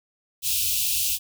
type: band-stop noise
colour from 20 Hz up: white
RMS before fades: -24 dBFS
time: 0.42-1.19 s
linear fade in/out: 50 ms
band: 110 to 2500 Hz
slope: 96 dB/octave
effects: none